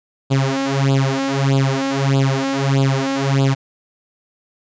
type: tone with flanger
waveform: sawtooth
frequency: 136 Hz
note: C#3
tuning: 33 cents flat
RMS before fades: -17 dBFS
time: 0.3-3.55 s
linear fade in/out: 20 ms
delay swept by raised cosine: 0.25 to 3.75 ms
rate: 1.6 Hz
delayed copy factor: +0.95
effects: resampled to 16000 Hz